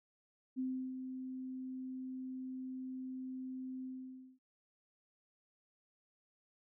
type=tone with ADSR envelope; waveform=sine; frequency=258.7 Hz; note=C4; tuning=19 cents flat; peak=-34 dBFS; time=0.56-4.39 s; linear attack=32 ms; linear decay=340 ms; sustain=-7 dB; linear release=550 ms; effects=none